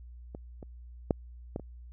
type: clicks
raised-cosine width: 2 ms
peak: -27 / -30 / -11 / -20 / -29 dBFS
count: 5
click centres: 0.349 / 0.628 / 1.108 / 1.561 / 1.597 s
effects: added 60 Hz sine -45 dBFS peak until 1.92 s